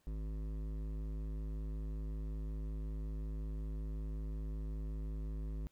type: tone with hard clipping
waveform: triangle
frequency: 52.7 Hz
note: G#1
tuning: 26 cents sharp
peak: -40 dBFS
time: 0.07-5.67 s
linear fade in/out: 0 ms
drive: 17 dB
effects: pink hiss -75 dBFS RMS until 5.71 s